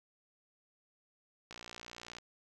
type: click train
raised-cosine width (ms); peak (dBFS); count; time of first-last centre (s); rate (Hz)
0.2; -29; 41; 1.51-2.185; 59.3
effects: none